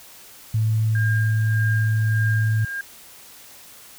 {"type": "tone", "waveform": "sine", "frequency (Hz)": 110, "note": "A2", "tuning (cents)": 0, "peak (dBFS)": -17, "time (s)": [0.54, 2.65], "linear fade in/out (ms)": 5}
{"type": "tone with tremolo", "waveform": "sine", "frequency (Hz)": 1611, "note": "G6", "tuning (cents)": 47, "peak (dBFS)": -24, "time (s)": [0.95, 2.81], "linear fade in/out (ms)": 2, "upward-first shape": "sine", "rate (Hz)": 1.7, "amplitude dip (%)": 60}
{"effects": ["white hiss -45 dBFS RMS until 3.98 s"]}